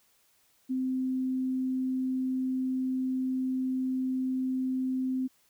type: tone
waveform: sine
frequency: 259 Hz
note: C4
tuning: 17 cents flat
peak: -27 dBFS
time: 0.69-5.28 s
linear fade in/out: 20 ms
effects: white hiss -67 dBFS RMS until 5.49 s